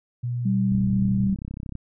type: tone with pitch glide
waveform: sine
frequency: 121.5 to 120.8 Hz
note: B2 to B2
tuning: -28 to -38 cents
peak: -24 dBFS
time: 0.23-1.29 s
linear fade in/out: 10 ms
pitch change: -10 cents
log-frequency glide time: 0.68-0.98 s
type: tone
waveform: sine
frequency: 193.8 Hz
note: G3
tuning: 20 cents flat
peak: -20 dBFS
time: 0.45-1.35 s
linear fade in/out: 10 ms
type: click train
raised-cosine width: 5 ms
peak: -21 dBFS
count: 35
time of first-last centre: 0.72-1.753 s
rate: 32.9 Hz
effects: none